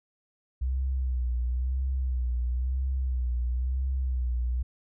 sine tone with vibrato, 63.1 Hz, B1, 38 cents sharp, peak -25 dBFS, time 0.61-4.63 s, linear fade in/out 10 ms, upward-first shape sine, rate 0.99 Hz, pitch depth 73 cents each way, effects none

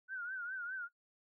sine tone with vibrato, 1480 Hz, F#6, in tune, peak -39 dBFS, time 0.08-0.89 s, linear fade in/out 50 ms, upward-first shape triangle, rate 4.9 Hz, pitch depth 120 cents each way, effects noise-tail reverb RT60 0.1 s tail -21 dB re dry

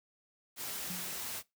white noise, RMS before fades -40 dBFS, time 0.56-1.43 s, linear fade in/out 50 ms
sine tone with exponential decay, 180 Hz, F#3, 47 cents flat, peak -38 dBFS, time 0.9-1.35 s, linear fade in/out 2 ms, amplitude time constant 97 ms
effects noise-tail reverb RT60 0.2 s tail -21 dB re dry + high-pass 80 Hz 12 dB/octave

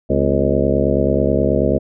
harmonic tone with a mistuned harmonic, 69.3 Hz, C#2, in tune, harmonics 1 / 2 / 3 / 4 / 5 / 6 / 7 / 8 / 9, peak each -22 / -22 / -22 / -22 / -22 / -22 / -22 / -22 / -22 dBFS, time 0.09-1.79 s, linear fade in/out 20 ms, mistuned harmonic 4, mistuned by -110 cents, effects none

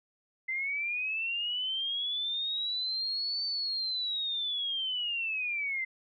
sine linear two-way sweep, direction up then down, 2052 to 4555 to 2052 Hz, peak -30 dBFS, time 0.48-5.85 s, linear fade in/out 10 ms, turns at 3.45 s, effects none

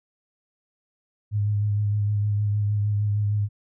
sine tone with vibrato, 103.7 Hz, G#2, 2 cents flat, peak -20 dBFS, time 1.31-3.49 s, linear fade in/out 50 ms, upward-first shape sine, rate 6.5 Hz, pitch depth 24 cents each way, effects none

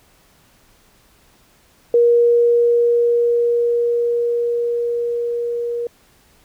sine tone with level ramp, 474.2 Hz, A#4, 30 cents sharp, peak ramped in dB -9 to -20 dBFS, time 1.94-5.87 s, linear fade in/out 2 ms, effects pink hiss -54 dBFS RMS until 6.44 s

